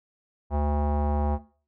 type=tone with low-pass filter; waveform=square; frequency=73.42 Hz; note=D2; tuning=in tune; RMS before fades=-25 dBFS; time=0.5-1.39 s; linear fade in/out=50 ms; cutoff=830 Hz; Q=4.1; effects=noise-tail reverb RT60 0.4 s tail -17 dB re dry